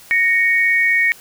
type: tone pair together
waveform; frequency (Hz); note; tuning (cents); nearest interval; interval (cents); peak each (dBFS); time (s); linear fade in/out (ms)
sine; 1864.7 / 2226; A#6 / C#7; 0 / +7; minor third; 307; -15; 0.11-1.12; 0
effects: white hiss -43 dBFS RMS until 1.2 s